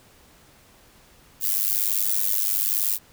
violet noise with amplitude modulation, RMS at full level -19 dBFS, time 1.4-2.99 s, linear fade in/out 50 ms, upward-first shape sine, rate 101 Hz, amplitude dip 100%, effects pink hiss -54 dBFS RMS until 3.12 s

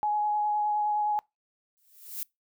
sine tone with vibrato, 839 Hz, G#5, 17 cents sharp, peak -24 dBFS, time 0.03-1.19 s, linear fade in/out 0 ms, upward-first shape sine, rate 9.7 Hz, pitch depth 12 cents each way
violet noise with exponential growth, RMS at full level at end -32 dBFS, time 1.77-2.23 s, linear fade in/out 0 ms, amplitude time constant 100 ms
effects noise-tail reverb RT60 0.2 s tail -25 dB re dry

